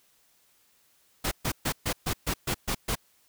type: noise bursts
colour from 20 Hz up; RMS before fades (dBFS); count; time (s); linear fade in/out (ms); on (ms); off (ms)
pink; -28; 9; 1.24-2.955; 10; 75; 130
effects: white hiss -65 dBFS RMS until 3.28 s